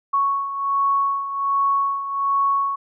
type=beating tone pair; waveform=sine; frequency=1108.7 / 1110 Hz; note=C#6 / C#6; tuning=0 / +2 cents; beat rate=1.3 Hz; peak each=-19 / -25 dBFS; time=0.13-2.76 s; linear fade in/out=10 ms; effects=none